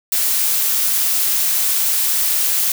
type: noise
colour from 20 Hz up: blue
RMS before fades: -17 dBFS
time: 0.12-2.72 s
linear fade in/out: 2 ms
effects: none